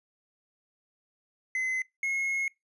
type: tone pair in turn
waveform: triangle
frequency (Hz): 2045 / 2167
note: C7 / C#7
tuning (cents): -40 / -40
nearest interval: minor second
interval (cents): 100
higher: second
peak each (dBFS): -25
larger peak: neither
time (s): 1.55-1.82 / 2.03-2.48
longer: second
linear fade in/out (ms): 2
effects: noise-tail reverb RT60 0.2 s tail -24 dB re dry + resampled to 24000 Hz